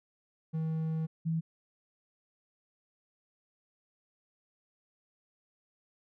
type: tone pair in turn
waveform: triangle / sine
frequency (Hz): 159.7 / 162.59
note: D#3 / E3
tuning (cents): +45 / -24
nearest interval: unison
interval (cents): 31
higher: second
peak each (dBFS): -28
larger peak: neither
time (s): 0.53-1.07 / 1.25-1.41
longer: first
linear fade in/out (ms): 20
effects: none